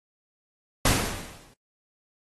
pink noise with exponential decay, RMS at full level -19 dBFS, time 0.85-1.54 s, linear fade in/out 5 ms, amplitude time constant 150 ms, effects noise-tail reverb RT60 0.1 s tail -21 dB re dry + AAC 32 kbps

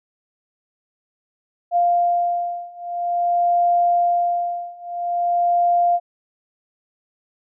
sine beating tone pair, 698 / 698.49 Hz, F5 / F5, -1 / 0 cents, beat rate 0.49 Hz, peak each -20 / -19 dBFS, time 1.71-6 s, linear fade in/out 50 ms, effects none

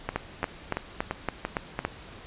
two click trains, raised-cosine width 0.5 ms, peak -13 / -11 dBFS, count 6 / 7, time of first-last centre 0.09-1.791 / 0.16-1.85 s, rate 2.94 / 3.55 Hz, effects pink hiss -46 dBFS RMS until 2.26 s + resampled to 8000 Hz

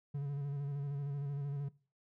triangle tone with vibrato, 141.7 Hz, C#3, 38 cents sharp, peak -33 dBFS, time 0.14-1.69 s, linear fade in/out 10 ms, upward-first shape square, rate 13 Hz, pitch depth 31 cents each way, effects noise-tail reverb RT60 0.4 s tail -21 dB re dry

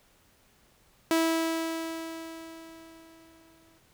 sawtooth tone with exponential decay, 326.6 Hz, E4, 16 cents flat, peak -18 dBFS, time 1.11-3.78 s, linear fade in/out 1 ms, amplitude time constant 580 ms, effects pink hiss -63 dBFS RMS until 3.93 s

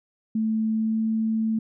sine tone with pitch glide, 220 to 221.5 Hz, A3 to A3, 0 to +12 cents, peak -21 dBFS, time 0.35-1.59 s, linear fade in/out 5 ms, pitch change +12 cents, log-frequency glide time 0.73-1 s, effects none

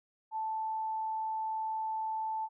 sine tone, 879 Hz, A5, 2 cents flat, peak -32 dBFS, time 0.31-2.49 s, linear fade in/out 50 ms, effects none

